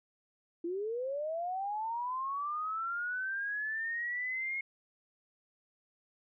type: linear sweep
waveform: sine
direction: up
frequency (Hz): 329.6 to 2166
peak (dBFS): -33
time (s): 0.64-4.61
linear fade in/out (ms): 5
effects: none